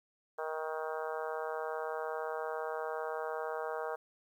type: harmonic tone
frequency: 157.6 Hz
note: D#3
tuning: 23 cents sharp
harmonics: 3 / 4 / 5 / 6 / 7 / 8 / 9 / 10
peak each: -39 / -41 / -43 / -45 / -46 / -47 / -48 / -49 dBFS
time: 0.38-3.96 s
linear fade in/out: 10 ms
effects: 11-bit